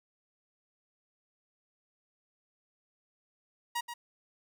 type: tone with echo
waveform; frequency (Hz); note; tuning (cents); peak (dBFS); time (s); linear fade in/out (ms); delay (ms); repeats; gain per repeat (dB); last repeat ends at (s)
sawtooth; 951; A#5; +34; -27; 3.75-3.81; 10; 130; 1; -8; 3.94
effects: none